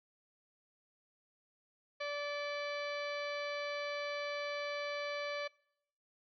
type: harmonic tone with a mistuned harmonic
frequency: 580 Hz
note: D5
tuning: 22 cents flat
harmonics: 1 / 2 / 3 / 4 / 5 / 6 / 7 / 8 / 10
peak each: -39 / -45 / -46 / -44 / -54 / -54 / -52 / -52 / -63 dBFS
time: 2-5.48 s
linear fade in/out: 10 ms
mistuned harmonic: 5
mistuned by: +57 cents
effects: noise-tail reverb RT60 0.7 s tail -23 dB re dry